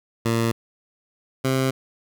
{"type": "tone pair in turn", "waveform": "15% pulse", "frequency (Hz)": [114.9, 132.08], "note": ["A#2", "C3"], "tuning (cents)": [-25, 17], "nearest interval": "major second", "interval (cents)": 242, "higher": "second", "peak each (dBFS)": -13, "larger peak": "neither", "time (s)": [[0.25, 0.52], [1.44, 1.71]], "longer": "neither", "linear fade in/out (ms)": 10, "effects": []}